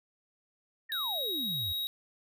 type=exponential sweep; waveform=sine; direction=down; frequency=1900 to 77.78 Hz; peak=-38 dBFS; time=0.89-1.73 s; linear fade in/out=10 ms
type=tone; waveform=square; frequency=3806 Hz; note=A#7; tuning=35 cents sharp; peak=-32 dBFS; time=0.92-1.87 s; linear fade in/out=0 ms
effects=none